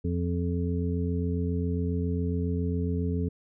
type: harmonic tone with a mistuned harmonic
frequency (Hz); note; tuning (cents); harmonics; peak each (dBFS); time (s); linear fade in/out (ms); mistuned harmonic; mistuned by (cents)
87.31; F2; 0; 1 / 2 / 3 / 5; -28 / -31 / -33 / -35; 0.04-3.29; 10; 5; -22
effects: none